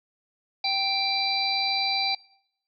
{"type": "harmonic tone with a mistuned harmonic", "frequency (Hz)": 784, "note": "G5", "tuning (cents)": 0, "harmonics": [1, 3, 5, 6], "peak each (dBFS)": [-29, -30, -28, -28], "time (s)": [0.64, 2.15], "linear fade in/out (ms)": 5, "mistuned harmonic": 5, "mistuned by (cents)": 29, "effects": ["noise-tail reverb RT60 0.8 s tail -24 dB re dry"]}